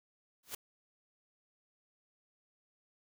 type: noise with exponential growth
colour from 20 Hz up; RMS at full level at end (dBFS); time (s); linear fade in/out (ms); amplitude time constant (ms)
white; -36; 0.43-0.55; 5; 25
effects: none